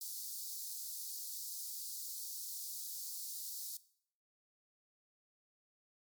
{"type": "high-pass noise", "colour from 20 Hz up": "white", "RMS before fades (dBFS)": -44, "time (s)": [0.01, 3.77], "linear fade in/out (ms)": 2, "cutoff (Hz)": 4200, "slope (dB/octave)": 48, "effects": ["noise-tail reverb RT60 0.6 s tail -18 dB re dry", "MP3 96 kbps"]}